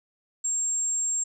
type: tone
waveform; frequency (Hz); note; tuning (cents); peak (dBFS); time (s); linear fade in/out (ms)
sine; 7470; A#8; +3; -24; 0.44-1.24; 10
effects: none